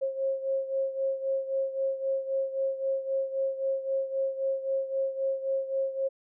sine beating tone pair, 537 / 540.8 Hz, C5 / C#5, +45 / -43 cents, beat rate 3.8 Hz, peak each -28 / -33 dBFS, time 0.01-6.09 s, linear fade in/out 20 ms, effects none

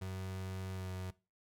35% pulse tone with pitch glide, 94.2 to 92.64 Hz, F#2 to F#2, +32 to +3 cents, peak -38 dBFS, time 0.01-1.11 s, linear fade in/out 10 ms, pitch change -29 cents, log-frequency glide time 0.73-0.89 s, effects noise-tail reverb RT60 0.3 s tail -20 dB re dry

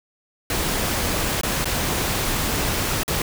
pink noise with dropouts, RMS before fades -23 dBFS, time 0.5-3.22 s, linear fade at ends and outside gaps 2 ms, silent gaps 1.412-1.433 / 1.645-1.655 / 3.034-3.079 s, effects none

